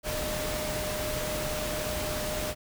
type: tone in noise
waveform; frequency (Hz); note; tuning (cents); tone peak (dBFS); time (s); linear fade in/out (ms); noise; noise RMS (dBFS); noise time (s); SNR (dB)
sine; 610; D#5; -34; -34; 0.03-2.55; 50; pink; -33; 0.03-2.55; -4
effects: none